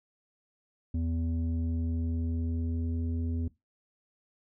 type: tone pair together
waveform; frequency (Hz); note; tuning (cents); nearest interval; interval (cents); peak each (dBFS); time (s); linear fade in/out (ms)
sine; 82.41 / 247; E2 / B3; 0 / 0; octave + perfect fifth; 1900; -27 / -32; 0.94-3.48; 5
effects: noise-tail reverb RT60 0.2 s tail -21 dB re dry + tanh soft clip ceiling -25 dBFS